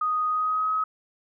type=tone with pitch glide; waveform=sine; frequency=1244.5 to 1272.9 Hz; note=D#6 to D#6; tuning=0 to +39 cents; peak=-22 dBFS; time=0.01-0.84 s; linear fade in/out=5 ms; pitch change=+39 cents; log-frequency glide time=0.29-0.72 s; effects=none